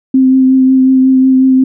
sine tone with vibrato, 261.6 Hz, C4, in tune, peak -4 dBFS, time 0.14-1.64 s, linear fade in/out 5 ms, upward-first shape triangle, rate 5.5 Hz, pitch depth 18 cents each way, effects none

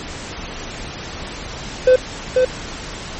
triangle tone with echo, 510 Hz, C5, 44 cents flat, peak -5 dBFS, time 1.87-1.96 s, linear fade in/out 5 ms, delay 490 ms, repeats 1, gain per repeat -3 dB, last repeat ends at 2.45 s, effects pink hiss -30 dBFS RMS until 3.19 s + MP3 32 kbps

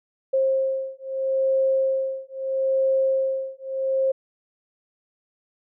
sine beating tone pair, 532 / 532.77 Hz, C5 / C5, +29 / +31 cents, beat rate 0.77 Hz, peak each -23 / -23 dBFS, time 0.33-4.12 s, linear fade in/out 10 ms, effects none

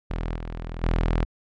sawtooth tone with level steps, 41.2 Hz, E1, in tune, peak -22 / -27 / -16 dBFS, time 0.1-1.25 s, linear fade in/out 10 ms, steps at 0.35 / 0.82 s, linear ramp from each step 20 ms, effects low-pass 3000 Hz 12 dB/octave + MP3 96 kbps

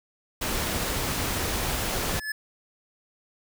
pink noise, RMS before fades -28 dBFS, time 0.41-2.2 s, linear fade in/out 10 ms
square tone with exponential growth, 1723 Hz, A6, 37 cents flat, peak -26 dBFS, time 1.98-2.32 s, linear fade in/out 5 ms, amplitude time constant 73 ms
effects none

